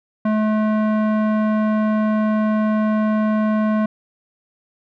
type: tone with low-pass filter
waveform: square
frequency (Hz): 215.2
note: A3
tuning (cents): -38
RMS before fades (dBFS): -18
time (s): 0.25-3.86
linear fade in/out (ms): 5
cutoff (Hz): 1300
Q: 1.1
effects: none